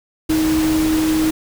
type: tone in noise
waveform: sine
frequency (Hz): 314.7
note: D#4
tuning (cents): +20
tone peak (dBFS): -14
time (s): 0.29-1.31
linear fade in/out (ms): 10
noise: pink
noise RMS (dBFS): -25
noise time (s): 0.29-1.31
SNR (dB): +8
effects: none

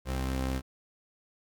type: tone pair together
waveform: sawtooth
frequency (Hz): 65.41 / 262.9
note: C2 / C4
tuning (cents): 0 / +8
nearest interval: 2 octaves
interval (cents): 2408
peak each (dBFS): -26 / -34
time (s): 0.05-0.62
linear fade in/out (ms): 50
effects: none

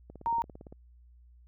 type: click train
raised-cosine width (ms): 2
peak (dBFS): -33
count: 12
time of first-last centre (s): 0.1-0.725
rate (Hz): 17.6
type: tone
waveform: sine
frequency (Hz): 927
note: A#5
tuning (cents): -10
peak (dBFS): -26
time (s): 0.26-0.42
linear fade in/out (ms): 0
effects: added 60 Hz sine -54 dBFS peak until 1.47 s

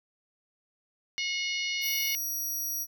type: harmonic tone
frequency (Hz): 724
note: F#5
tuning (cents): -38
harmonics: 3 / 4 / 5 / 6 / 7 / 8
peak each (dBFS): -32 / -34 / -42 / -38 / -41 / -40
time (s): 1.18-2.15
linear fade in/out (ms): 0
type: tone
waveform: 15% pulse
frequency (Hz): 5750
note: F8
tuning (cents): +50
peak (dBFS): -25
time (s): 1.81-2.87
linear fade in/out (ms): 50
effects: none

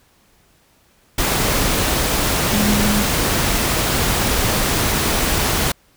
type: tone in noise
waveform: sine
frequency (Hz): 207.7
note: G#3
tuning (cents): 0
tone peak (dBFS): -17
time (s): 2.53-3.03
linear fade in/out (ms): 5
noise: pink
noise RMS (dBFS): -18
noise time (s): 1.18-5.72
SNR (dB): -2
effects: pink hiss -56 dBFS RMS until 5.96 s

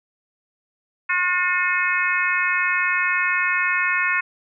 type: harmonic tone with a mistuned harmonic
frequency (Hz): 360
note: F#4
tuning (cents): -47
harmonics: 3 / 4 / 5 / 6 / 7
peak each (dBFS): -26 / -24 / -23 / -25 / -25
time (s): 1.09-4.21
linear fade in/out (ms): 10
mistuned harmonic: 7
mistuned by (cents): +15
effects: none

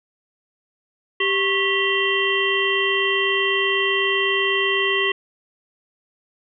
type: harmonic tone with a mistuned harmonic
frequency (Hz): 392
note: G4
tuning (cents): 0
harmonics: 1 / 3 / 5 / 7 / 8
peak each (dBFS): -23 / -27 / -22 / -24 / -25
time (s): 1.2-5.12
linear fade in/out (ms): 5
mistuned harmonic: 3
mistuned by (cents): -120
effects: none

